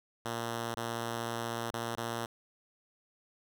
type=tone with dropouts; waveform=5% pulse; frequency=116.54 Hz; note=A#2; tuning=in tune; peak=-23 dBFS; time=0.25-2.26 s; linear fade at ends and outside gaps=5 ms; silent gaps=0.747-0.77 / 1.708-1.737 / 1.955-1.974 s; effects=none